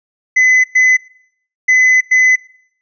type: tone bursts at uneven times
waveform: triangle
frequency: 2021 Hz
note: B6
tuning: 39 cents sharp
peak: -5 dBFS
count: 4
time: 0.36-0.64 / 0.75-0.97 / 1.68-2.01 / 2.11-2.36 s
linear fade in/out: 10 ms
effects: noise-tail reverb RT60 0.6 s tail -19 dB re dry + resampled to 16000 Hz